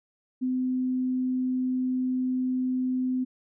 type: tone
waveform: sine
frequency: 255.4 Hz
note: C4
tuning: 42 cents flat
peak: -24 dBFS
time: 0.41-3.25 s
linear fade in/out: 20 ms
effects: none